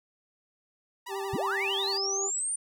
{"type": "tone with vibrato", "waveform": "sawtooth", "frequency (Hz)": 920, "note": "A#5", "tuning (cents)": -23, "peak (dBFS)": -34, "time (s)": [1.06, 1.98], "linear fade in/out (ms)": 10, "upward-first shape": "sine", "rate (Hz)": 11, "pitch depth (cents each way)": 120}
{"type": "harmonic tone", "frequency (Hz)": 392, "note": "G4", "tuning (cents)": 0, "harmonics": [1, 2, 3], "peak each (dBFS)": [-33, -39, -43], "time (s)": [1.08, 2.31], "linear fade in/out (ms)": 50}
{"type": "linear sweep", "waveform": "sine", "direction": "up", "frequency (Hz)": [55, 9230], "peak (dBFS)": -28, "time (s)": [1.33, 2.56], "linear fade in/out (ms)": 5}
{"effects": []}